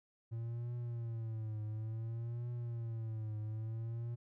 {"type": "tone with vibrato", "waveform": "triangle", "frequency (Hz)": 113.7, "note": "A#2", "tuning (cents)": -43, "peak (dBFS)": -36, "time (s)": [0.31, 4.16], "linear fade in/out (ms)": 20, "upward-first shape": "triangle", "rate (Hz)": 0.57, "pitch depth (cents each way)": 110, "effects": []}